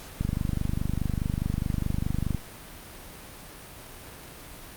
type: click train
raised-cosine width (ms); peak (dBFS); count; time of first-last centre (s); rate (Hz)
5; -14; 54; 0.21-2.347; 24.8
effects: pink hiss -44 dBFS RMS until 4.76 s + Opus 48 kbps